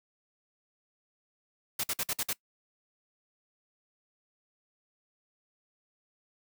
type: noise bursts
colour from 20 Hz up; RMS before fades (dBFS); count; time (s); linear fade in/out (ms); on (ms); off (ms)
white; -31; 6; 1.79-2.331; 5; 46; 53
effects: noise-tail reverb RT60 0.1 s tail -22 dB re dry